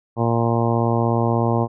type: harmonic tone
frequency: 116.54 Hz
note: A#2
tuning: in tune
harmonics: 1 / 2 / 3 / 4 / 5 / 6 / 7 / 8 / 9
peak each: -20 / -23 / -25 / -26 / -27 / -28 / -28 / -29 / -30 dBFS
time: 0.16-1.68 s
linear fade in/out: 50 ms
effects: none